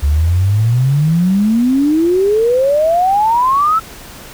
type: exponential sweep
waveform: sine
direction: up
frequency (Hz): 68.5 to 1340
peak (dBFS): -9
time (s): 0.02-3.8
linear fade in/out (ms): 20
effects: pink hiss -34 dBFS RMS until 4.33 s